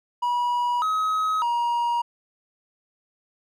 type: tone with pitch steps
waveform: triangle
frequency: 969 / 1272 / 949 Hz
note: B5 / D#6 / A#5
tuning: -33 / +38 / +31 cents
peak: -19 dBFS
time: 0.22-2.02 s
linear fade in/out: 10 ms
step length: 600 ms
effects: none